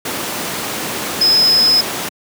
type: tone in noise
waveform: sine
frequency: 5100 Hz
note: D#8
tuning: 42 cents sharp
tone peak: -9 dBFS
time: 1.21-1.81 s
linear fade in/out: 5 ms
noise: pink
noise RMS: -21 dBFS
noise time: 0.05-2.09 s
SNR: +9 dB
effects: high-pass 200 Hz 12 dB/octave